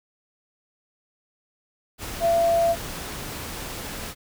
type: tone in noise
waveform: sine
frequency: 675 Hz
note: E5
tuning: 41 cents sharp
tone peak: -17 dBFS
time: 2.2-2.76 s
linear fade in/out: 50 ms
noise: pink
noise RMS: -34 dBFS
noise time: 1.98-4.15 s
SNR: +14 dB
effects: none